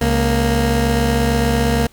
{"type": "tone pair together", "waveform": "20% pulse", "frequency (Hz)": [68.8, 233], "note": ["C#2", "A#3"], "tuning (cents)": [-12, -1], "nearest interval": "octave + major sixth", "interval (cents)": 2111, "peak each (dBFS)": -12, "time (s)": [0.01, 1.87], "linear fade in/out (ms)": 5, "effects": ["pink hiss -51 dBFS RMS until 1.92 s"]}